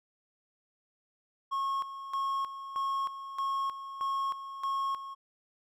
triangle tone with tremolo, 1090 Hz, C#6, 29 cents flat, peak -27 dBFS, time 1.51-5.15 s, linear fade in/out 20 ms, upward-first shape square, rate 1.6 Hz, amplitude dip 70%, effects none

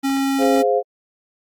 square tone, 272.4 Hz, C#4, 30 cents flat, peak -18 dBFS, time 0.03-0.63 s, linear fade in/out 20 ms
sine chord, F minor, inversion first, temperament equal, 415.3 / 523.3 / 698.5 Hz, Ab4 / C5 / F5, 0 / 0 / 0 cents, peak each -19 / -18 / -20 dBFS, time 0.38-0.83 s, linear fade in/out 50 ms
effects AAC 64 kbps

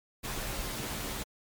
pink noise with comb filter, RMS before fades -36 dBFS, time 0.23-1.24 s, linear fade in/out 20 ms, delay 12 ms, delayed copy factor -0.6, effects MP3 96 kbps

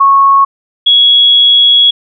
sine tone pair in turn, 1101 / 3341 Hz, C#6 / G#7, -12 / +10 cents, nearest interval octave + perfect fifth, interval 1922 cents, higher second, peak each -3 dBFS, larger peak neither, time 0-0.45 / 0.86-1.91 s, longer second, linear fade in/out 10 ms, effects none

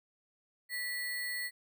sine tone with sample-and-hold, 1958 Hz, B6, 15 cents flat, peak -34 dBFS, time 0.69-1.51 s, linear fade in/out 50 ms, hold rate 6300 Hz, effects none

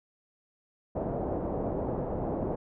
white low-pass noise, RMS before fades -32 dBFS, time 0.95-2.56 s, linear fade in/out 10 ms, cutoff 660 Hz, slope 24 dB/octave, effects none

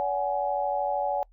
sine tone cluster, 571 / 747 / 840 Hz, D5 / F#5 / G#5, -49 / +16 / +19 cents, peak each -29 dBFS, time 0-1.23 s, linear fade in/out 0 ms, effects noise-tail reverb RT60 0.1 s tail -25 dB re dry + added 40 Hz sine -54 dBFS peak until 1.32 s

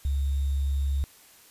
sine tone with sample-and-hold, 69.3 Hz, C#2, in tune, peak -23 dBFS, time 0.05-1.04 s, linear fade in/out 0 ms, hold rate 3675 Hz, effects white hiss -54 dBFS RMS until 1.5 s + resampled to 32000 Hz

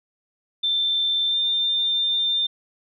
sine tone with pitch glide, 3558 to 3597 Hz, A7 to A7, +19 to +37 cents, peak -19 dBFS, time 0.63-2.47 s, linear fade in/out 10 ms, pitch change +18 cents, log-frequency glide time 1.27-1.36 s, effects none

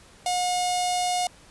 sawtooth tone with notch filter, 720 Hz, F#5, 47 cents flat, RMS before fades -25 dBFS, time 0.26-1.27 s, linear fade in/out 2 ms, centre 1500 Hz, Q 0.6, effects pink hiss -52 dBFS RMS until 1.5 s + resampled to 24000 Hz

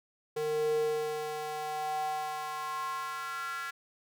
square tone with high-pass filter sweep, 152.5 Hz, D#3, 34 cents flat, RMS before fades -34 dBFS, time 0.36-3.71 s, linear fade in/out 10 ms, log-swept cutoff 390 to 1500 Hz, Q 5.8, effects none

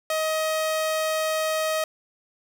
sawtooth tone, 630 Hz, D#5, 21 cents sharp, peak -19 dBFS, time 0.1-1.84 s, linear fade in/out 2 ms, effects none

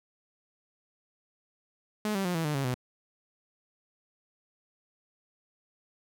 sawtooth tone with pitch steps, 212.1 / 194.5 / 178.35 / 163.55 / 149.98 / 137.53 / 126.12 Hz, G#3 / G3 / F3 / E3 / D3 / C#3 / B2, +37 / -13 / +37 / -13 / +37 / -13 / +37 cents, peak -24 dBFS, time 2.05-2.743 s, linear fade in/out 2 ms, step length 99 ms, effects none

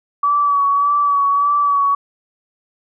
sine tone with vibrato, 1142 Hz, D6, 49 cents flat, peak -12 dBFS, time 0.23-1.95 s, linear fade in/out 5 ms, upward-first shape sine, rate 1.7 Hz, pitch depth 30 cents each way, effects none

